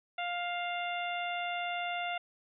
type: harmonic tone with a mistuned harmonic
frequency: 703 Hz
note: F5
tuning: 11 cents sharp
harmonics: 1 / 2 / 3 / 4 / 5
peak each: -35 / -41 / -40 / -41 / -45 dBFS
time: 0.18-2.18 s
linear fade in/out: 5 ms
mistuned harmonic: 4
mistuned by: -20 cents
effects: none